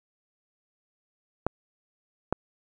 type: clicks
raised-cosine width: 1 ms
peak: -10 / -10 dBFS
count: 2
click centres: 1.466 / 2.326 s
effects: none